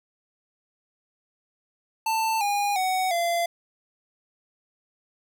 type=tone with pitch steps; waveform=square; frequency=889 / 815.2 / 747.6 / 685.5 Hz; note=A5 / G#5 / F#5 / F5; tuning=+18 / -32 / +18 / -32 cents; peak=-23 dBFS; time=2.06-3.46 s; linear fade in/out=5 ms; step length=350 ms; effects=none